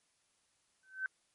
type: tone with exponential growth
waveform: sine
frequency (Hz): 1535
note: G6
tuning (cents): -37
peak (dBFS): -30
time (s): 0.83-1.06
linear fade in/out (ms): 1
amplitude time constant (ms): 50
effects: white hiss -75 dBFS RMS until 1.34 s + MP3 48 kbps